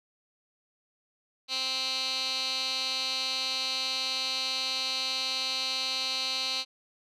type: tone with band-pass filter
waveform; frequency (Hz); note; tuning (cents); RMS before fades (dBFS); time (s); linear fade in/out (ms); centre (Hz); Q
15% pulse; 261.6; C4; 0; -31; 1.48-6.65; 50; 3900; 5.2
effects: none